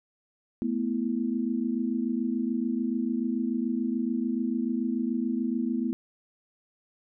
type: chord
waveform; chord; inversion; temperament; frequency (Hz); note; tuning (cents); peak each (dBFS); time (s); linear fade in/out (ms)
sine; A suspended second; none; equal; 220 / 246.9 / 329.6; A3 / B3 / E4; 0 / 0 / 0; -30 / -28 / -33; 0.62-5.93; 0
effects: none